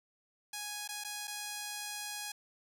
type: tone with dropouts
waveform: 5% pulse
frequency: 830.6 Hz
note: G#5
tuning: in tune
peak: -27 dBFS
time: 0.53-2.32 s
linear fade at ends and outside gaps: 5 ms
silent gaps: 0.877-0.888 / 1.039-1.046 / 1.273-1.277 s
effects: none